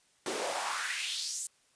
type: noise with high-pass filter sweep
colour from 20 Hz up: pink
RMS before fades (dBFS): -35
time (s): 0.26-1.47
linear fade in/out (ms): 2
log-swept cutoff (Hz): 320 to 8500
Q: 3.2
effects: white hiss -68 dBFS RMS until 1.75 s + resampled to 22050 Hz